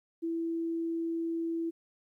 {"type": "tone", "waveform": "sine", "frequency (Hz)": 331.4, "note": "E4", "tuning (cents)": 9, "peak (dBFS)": -30, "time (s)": [0.22, 1.71], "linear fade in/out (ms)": 20, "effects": ["12-bit"]}